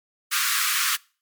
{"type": "high-pass noise", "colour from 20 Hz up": "pink", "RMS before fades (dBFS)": -23, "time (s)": [0.31, 0.97], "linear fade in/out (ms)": 20, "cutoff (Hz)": 1100, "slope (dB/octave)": 96, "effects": ["noise-tail reverb RT60 0.4 s tail -25 dB re dry", "MP3 96 kbps"]}